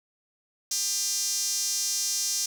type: tone with high-pass filter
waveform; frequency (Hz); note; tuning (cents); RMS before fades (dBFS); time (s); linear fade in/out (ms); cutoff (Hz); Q
sawtooth; 400; G4; +35; -28; 0.71-2.46; 5; 5900; 3.4
effects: none